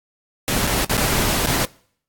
pink noise with dropouts, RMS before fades -20 dBFS, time 0.48-1.65 s, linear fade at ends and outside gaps 0 ms, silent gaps 0.669-0.674 / 0.847-0.896 / 0.97-0.977 / 1.46-1.471 s, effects noise-tail reverb RT60 0.6 s tail -24 dB re dry + AAC 64 kbps

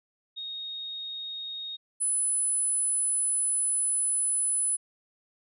sine tone pair in turn, 3729 / 10045 Hz, A#7 / D#9, 0 / +15 cents, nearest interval octave + perfect fourth, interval 1715 cents, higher second, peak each -34 / -24 dBFS, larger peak second, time 0.36-1.77 / 2-4.77 s, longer second, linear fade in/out 20 ms, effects none

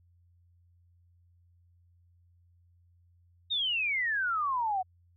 sine exponential sweep, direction down, 3763 to 724 Hz, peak -27 dBFS, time 3.5-4.83 s, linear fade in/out 20 ms, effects added 87 Hz sine -61 dBFS peak until 5.16 s

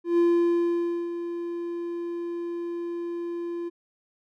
triangle tone with ADSR envelope, 343.4 Hz, F4, 29 cents flat, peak -15 dBFS, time 0.04-3.7 s, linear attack 140 ms, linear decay 910 ms, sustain -12 dB, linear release 24 ms, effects none

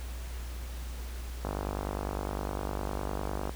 click train, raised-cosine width 1 ms, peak -19 dBFS, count 103, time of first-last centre 1.45-3.494 s, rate 49.9 Hz, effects added 60 Hz sine -36 dBFS peak until 3.55 s + pink hiss -48 dBFS RMS until 3.55 s

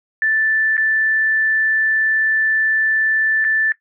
sine tone with dropouts, 1761 Hz, A6, 1 cent sharp, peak -14 dBFS, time 0.22-3.72 s, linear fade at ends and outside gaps 1 ms, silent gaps 0.768-0.778 / 3.443-3.448 s, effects noise-tail reverb RT60 0.1 s tail -17 dB re dry

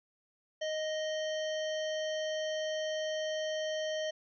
harmonic tone with a mistuned harmonic, 622.3 Hz, D#5, in tune, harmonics 1 / 3 / 5 / 7 / 9 / 10, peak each -33 / -43 / -42 / -54 / -50 / -52 dBFS, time 0.61-4.11 s, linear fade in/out 10 ms, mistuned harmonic 10, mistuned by -18 cents, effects none

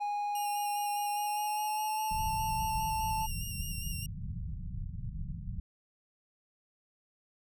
triangle tone with pitch glide, 824 to 878.1 Hz, G#5 to A5, -14 to -4 cents, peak -29 dBFS, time 0-3.27 s, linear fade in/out 20 ms, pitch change +110 cents, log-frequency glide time 1.06-2.3 s
10% pulse tone with vibrato, 2794 Hz, F7, in tune, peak -32 dBFS, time 0.35-4.06 s, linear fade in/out 2 ms, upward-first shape square, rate 4.9 Hz, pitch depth 23 cents each way
pink low-pass noise, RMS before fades -38 dBFS, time 2.11-5.6 s, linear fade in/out 2 ms, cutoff 180 Hz, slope 48 dB/octave
effects none

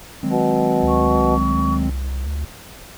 triangle chord, Ab dominant seventh, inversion second, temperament equal, 155.56 / 185 / 207.7 / 261.6 Hz, Eb3 / Gb3 / Ab3 / C4, 0 / 0 / 0 / 0 cents, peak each -24 / -24 / -22 / -20 dBFS, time 0.23-1.9 s, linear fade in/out 5 ms
harmonic tone, 123.47 Hz, B2, in tune, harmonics 3 / 4 / 5 / 6 / 7, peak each -22 / -23 / -24 / -25 / -25 dBFS, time 0.3-1.39 s, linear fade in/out 50 ms
triangle tone with vibrato, 69 Hz, C#2, 7 cents flat, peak -19 dBFS, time 0.83-2.45 s, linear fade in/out 5 ms, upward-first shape square, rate 1.4 Hz, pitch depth 84 cents each way
sine tone with pitch glide, 1103 to 1126.8 Hz, C#6 to C#6, -9 to +28 cents, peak -21 dBFS, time 0.87-1.79 s, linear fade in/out 50 ms, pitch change +37 cents, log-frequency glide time 1.04-1.15 s
effects pink hiss -40 dBFS RMS until 2.97 s

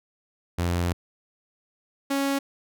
sawtooth tone pair in turn, 87.1 / 276.5 Hz, F2 / C#4, -4 / -4 cents, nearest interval octave + minor sixth, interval 2000 cents, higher second, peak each -19 dBFS, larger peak neither, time 0.58-0.93 / 2.1-2.39 s, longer first, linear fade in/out 10 ms, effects none

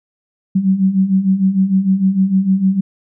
sine beating tone pair, 186.5 / 193.1 Hz, F#3 / G3, +14 / -26 cents, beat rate 6.6 Hz, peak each -17 / -12 dBFS, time 0.55-2.81 s, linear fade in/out 10 ms, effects none

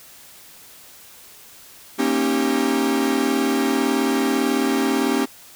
45% pulse chord, Eb dominant seventh, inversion second, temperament equal with one note detuned, 233.1 / 272.9 / 311.1 / 392 Hz, Bb3 / Db4 / Eb4 / G4, 0 / -27 / 0 / 0 cents, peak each -25 / -21 / -26 / -24 dBFS, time 1.98-5.26 s, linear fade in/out 20 ms, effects white hiss -45 dBFS RMS until 5.55 s

